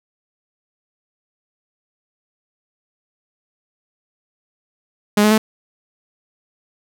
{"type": "tone with pitch steps", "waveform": "sawtooth", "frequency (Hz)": [207.7, 212.7, 217.8], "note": ["G#3", "G#3", "A3"], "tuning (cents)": [0, 42, -17], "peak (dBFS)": -7, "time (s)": [5.17, 5.38], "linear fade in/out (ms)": 5, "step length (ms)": 70, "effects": []}